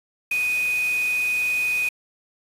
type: tone in noise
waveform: sine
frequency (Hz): 2489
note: D#7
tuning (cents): 0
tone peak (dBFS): -20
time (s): 0.31-1.89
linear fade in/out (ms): 5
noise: white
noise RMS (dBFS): -36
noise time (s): 0.31-1.89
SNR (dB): +13
effects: resampled to 32000 Hz